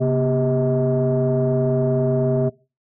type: tone cluster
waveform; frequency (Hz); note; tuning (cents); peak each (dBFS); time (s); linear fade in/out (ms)
sine; 134.1 / 242.1 / 396.6 / 635; C3 / B3 / G4 / D#5; +43 / -34 / +20 / +35; -18 / -23 / -21 / -22; 0-2.5; 20
effects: noise-tail reverb RT60 0.3 s tail -21 dB re dry + tanh soft clip ceiling -11 dBFS